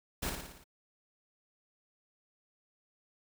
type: noise with echo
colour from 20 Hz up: pink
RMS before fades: -35 dBFS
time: 0.22-0.3 s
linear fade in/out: 10 ms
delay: 57 ms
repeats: 6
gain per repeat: -4 dB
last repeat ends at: 0.642 s
effects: none